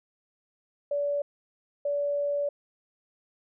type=tone bursts at uneven times; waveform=sine; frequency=575 Hz; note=D5; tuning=37 cents flat; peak=-25 dBFS; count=2; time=0.91-1.22 / 1.85-2.49 s; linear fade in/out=5 ms; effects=none